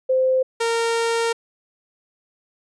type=tone pair in turn; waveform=sine / sawtooth; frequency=519 / 461.1 Hz; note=C5 / A#4; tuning=-14 / -19 cents; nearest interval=major second; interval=205 cents; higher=first; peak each=-15 dBFS; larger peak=neither; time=0.09-0.43 / 0.6-1.33 s; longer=second; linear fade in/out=10 ms; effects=resampled to 22050 Hz